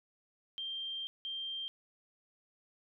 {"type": "tone bursts at uneven times", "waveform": "sine", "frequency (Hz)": 3170, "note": "G7", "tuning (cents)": 19, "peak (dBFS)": -37, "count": 2, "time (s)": [[0.58, 1.07], [1.25, 1.68]], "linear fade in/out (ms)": 0, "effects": []}